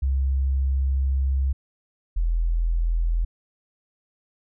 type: tone pair in turn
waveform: sine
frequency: 67 / 41.8 Hz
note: C2 / E1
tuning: +42 / +25 cents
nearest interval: minor sixth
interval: 817 cents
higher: first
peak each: -19 dBFS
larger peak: neither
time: 0.02-1.53 / 2.16-3.25 s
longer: first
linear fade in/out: 10 ms
effects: none